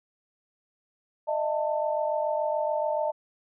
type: tone cluster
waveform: sine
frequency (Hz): 611 / 658 / 892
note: D#5 / E5 / A5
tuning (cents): -32 / -3 / +23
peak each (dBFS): -27 / -31 / -30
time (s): 1.27-3.12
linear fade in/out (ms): 20
effects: none